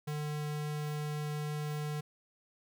square tone, 149.8 Hz, D3, 35 cents sharp, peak -35 dBFS, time 0.07-2.01 s, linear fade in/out 10 ms, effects none

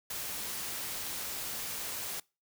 white noise, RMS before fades -38 dBFS, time 0.1-2.2 s, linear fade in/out 5 ms, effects noise-tail reverb RT60 0.3 s tail -25 dB re dry

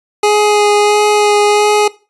25% pulse tone with vibrato, 416.5 Hz, G#4, 5 cents sharp, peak -4 dBFS, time 0.23-1.88 s, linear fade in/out 5 ms, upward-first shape sine, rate 1.5 Hz, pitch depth 11 cents each way, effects noise-tail reverb RT60 0.3 s tail -19 dB re dry + resampled to 24000 Hz

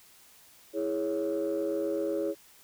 sine chord, C# minor, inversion first, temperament equal with one note detuned, 327.4 / 415.3 / 554.4 Hz, E4 / G#4 / C#5, -12 / 0 / 0 cents, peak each -31 dBFS, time 0.73-2.35 s, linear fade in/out 50 ms, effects tanh soft clip ceiling -22 dBFS + white hiss -57 dBFS RMS until 2.63 s

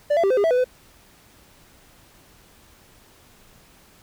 triangle tone with pitch steps, 586 / 672 / 391.6 / 513 / 405.6 / 655 / 497.2 / 505 Hz, D5 / E5 / G4 / C5 / G#4 / E5 / B4 / B4, -4 / +33 / -2 / -34 / -41 / -11 / +12 / +39 cents, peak -14 dBFS, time 0.1-0.644 s, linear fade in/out 10 ms, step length 68 ms, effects pink hiss -53 dBFS RMS until 4.02 s

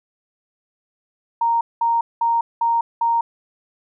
sine tone bursts, 929 Hz, A#5, 6 cents flat, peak -15 dBFS, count 5, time 1.41-3.21 s, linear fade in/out 5 ms, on 200 ms, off 200 ms, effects none

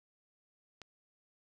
click, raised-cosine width 0.2 ms, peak -30 dBFS, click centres 0.817 s, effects none

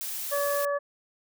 blue noise, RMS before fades -34 dBFS, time 0.01-0.65 s, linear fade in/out 0 ms
harmonic tone, 571 Hz, D5, 49 cents flat, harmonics 1 / 2 / 3, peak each -26 / -32 / -36 dBFS, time 0.31-0.79 s, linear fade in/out 20 ms
effects none

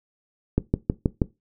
click train, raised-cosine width 3 ms, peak -6 dBFS, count 5, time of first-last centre 0.58-1.218 s, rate 6.27 Hz, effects noise-tail reverb RT60 0.2 s tail -18 dB re dry

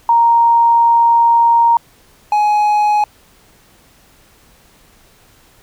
sine / triangle tone pair in turn, 932.3 / 838 Hz, A#5 / G#5, 0 / +15 cents, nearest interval major second, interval 185 cents, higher first, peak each -7 / -8 dBFS, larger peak first, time 0.09-1.77 / 2.32-3.04 s, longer first, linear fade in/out 2 ms, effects pink hiss -49 dBFS RMS until 5.62 s

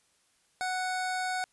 25% pulse tone, 740 Hz, F#5, in tune, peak -26 dBFS, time 0.61-1.44 s, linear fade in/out 0 ms, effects white hiss -69 dBFS RMS until 1.52 s + resampled to 24000 Hz

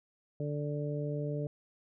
harmonic tone, 146.83 Hz, D3, in tune, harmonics 1 / 2 / 3 / 4, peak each -34 / -41 / -39 / -41 dBFS, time 0.4-1.47 s, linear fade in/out 2 ms, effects none

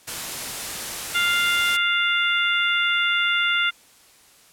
white noise, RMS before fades -30 dBFS, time 0.07-1.77 s, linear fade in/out 10 ms
harmonic tone, 698.5 Hz, F5, in tune, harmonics 2 / 3 / 4 / 5, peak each -22 / -24 / -25 / -26 dBFS, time 1.14-3.71 s, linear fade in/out 20 ms
effects white hiss -53 dBFS RMS until 4.52 s + low-pass 12000 Hz 12 dB/octave

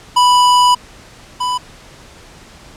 square tone pair in turn, 987.8 / 994.7 Hz, B5 / B5, 0 / +12 cents, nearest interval unison, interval 12 cents, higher second, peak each -8 / -16 dBFS, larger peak first, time 0.16-0.75 / 1.4-1.58 s, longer first, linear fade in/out 10 ms, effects pink hiss -40 dBFS RMS until 2.76 s + low-pass 8000 Hz 12 dB/octave

